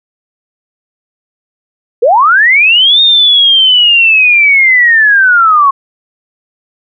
sine linear two-way sweep, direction up then down, 428 to 3700 to 1078 Hz, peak -3 dBFS, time 2.02-5.71 s, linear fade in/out 10 ms, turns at 3.01 s, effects none

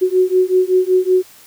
sine beating tone pair, 367 / 372.3 Hz, F#4 / F#4, -14 / +11 cents, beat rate 5.3 Hz, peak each -14 dBFS, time 0.01-1.23 s, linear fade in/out 20 ms, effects white hiss -44 dBFS RMS until 1.46 s

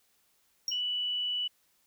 triangle tone with exponential decay, 5588 Hz, F8, in tune, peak -25 dBFS, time 0.68-0.81 s, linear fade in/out 1 ms, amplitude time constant 28 ms
sine tone, 2960 Hz, F#7, in tune, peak -29 dBFS, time 0.71-1.48 s, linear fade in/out 10 ms
effects white hiss -70 dBFS RMS until 1.86 s

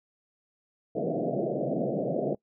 white band-pass noise, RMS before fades -29 dBFS, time 0.95-2.35 s, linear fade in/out 5 ms, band 130 to 690 Hz, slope 96 dB/octave, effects noise-tail reverb RT60 0.1 s tail -22 dB re dry

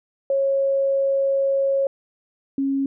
sine tone pair in turn, 547 / 273.5 Hz, C#5 / C#4, -23 / -23 cents, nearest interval octave, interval 1200 cents, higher first, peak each -17 / -19 dBFS, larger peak first, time 0.3-1.87 / 2.58-2.86 s, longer first, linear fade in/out 2 ms, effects none

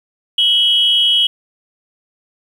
sine tone pair together, 2963 / 3263 Hz, F#7 / G#7, +2 / -31 cents, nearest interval major second, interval 167 cents, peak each -12 dBFS, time 0.38-1.27 s, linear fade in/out 5 ms, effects tanh soft clip ceiling -3 dBFS + 7-bit

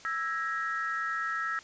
sine tone cluster, 1322 / 1651 / 1887 Hz, E6 / G#6 / A#6, +5 / -11 / +21 cents, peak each -32 / -35 / -36 dBFS, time 0.05-1.59 s, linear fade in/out 0 ms, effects white hiss -52 dBFS RMS until 1.63 s + resampled to 16000 Hz

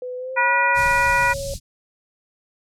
sine tone with pitch glide, 501 to 552.7 Hz, B4 to C#5, +25 to -5 cents, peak -27 dBFS, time 0.02-1.54 s, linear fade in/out 2 ms, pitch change +170 cents, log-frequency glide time 0.17-0.55 s
harmonic tone, 484.7 Hz, B4, 32 cents flat, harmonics 2 / 3 / 4 / 5, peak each -19 / -21 / -22 / -23 dBFS, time 0.36-1.34 s, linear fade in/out 20 ms
pink band-stop noise, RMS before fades -30 dBFS, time 0.74-1.6 s, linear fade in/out 50 ms, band 160 to 4200 Hz, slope 24 dB/octave
effects low-pass 10000 Hz 12 dB/octave

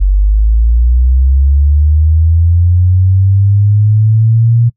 sine linear sweep, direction up, 46.49 to 118.7 Hz, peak -5 dBFS, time 0-4.7 s, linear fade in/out 20 ms, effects noise-tail reverb RT60 0.1 s tail -23 dB re dry

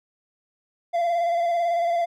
triangle tone with vibrato, 686 Hz, F5, 31 cents flat, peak -18 dBFS, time 0.93-2.06 s, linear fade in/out 20 ms, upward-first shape square, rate 18 Hz, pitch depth 26 cents each way, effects none

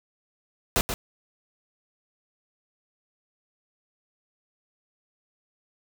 pink noise with echo, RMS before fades -22 dBFS, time 0.76-0.81 s, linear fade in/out 0 ms, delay 130 ms, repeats 1, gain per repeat -7 dB, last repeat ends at 0.94 s, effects none

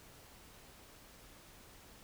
silence, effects pink hiss -58 dBFS RMS until 2.03 s

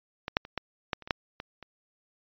clicks, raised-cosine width 0.3 ms, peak -17 / -6 / -27 / -14 / -12 / -30 / -25 / -8 / -21 / -28 dBFS, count 10, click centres 0.281 / 0.369 / 0.451 / 0.577 / 0.932 / 1.023 / 1.075 / 1.108 / 1.401 / 1.627 s, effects resampled to 11025 Hz

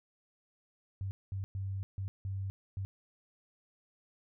sine tone bursts at uneven times, 97 Hz, G2, 18 cents flat, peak -34 dBFS, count 6, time 1.01-1.11 / 1.32-1.44 / 1.55-1.83 / 1.98-2.08 / 2.25-2.5 / 2.77-2.85 s, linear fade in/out 0 ms, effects none

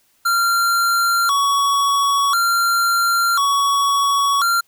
square tone with vibrato, 1244.5 Hz, D#6, in tune, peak -15 dBFS, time 0.25-4.61 s, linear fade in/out 10 ms, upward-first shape square, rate 0.48 Hz, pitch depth 180 cents each way, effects white hiss -60 dBFS RMS until 4.67 s

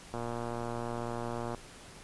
click train, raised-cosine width 1 ms, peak -23 dBFS, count 167, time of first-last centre 0.14-1.547 s, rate 118 Hz, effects pink hiss -51 dBFS RMS until 2.03 s + resampled to 24000 Hz

